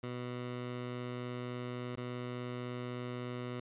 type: tone with dropouts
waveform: 15% pulse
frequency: 123.47 Hz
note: B2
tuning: in tune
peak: -32 dBFS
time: 0.03-3.6 s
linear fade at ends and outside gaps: 5 ms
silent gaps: 1.958-1.973 s
effects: resampled to 8000 Hz